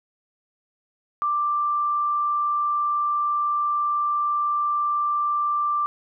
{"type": "tone", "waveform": "sine", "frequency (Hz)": 1179, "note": "D6", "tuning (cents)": 6, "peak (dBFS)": -20, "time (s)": [1.22, 5.86], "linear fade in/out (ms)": 0, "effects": []}